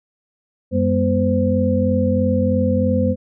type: tone cluster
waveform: sine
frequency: 92.5 / 200.6 / 243.7 / 515 Hz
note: F#2 / G3 / B3 / C5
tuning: 0 / +40 / -23 / -28 cents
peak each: -20 dBFS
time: 0.71-3.16 s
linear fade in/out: 50 ms
effects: none